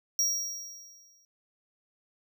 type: tone with exponential decay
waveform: square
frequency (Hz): 5660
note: F8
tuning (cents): +22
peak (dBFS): -23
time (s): 0.19-1.25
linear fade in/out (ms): 1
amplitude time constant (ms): 230
effects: none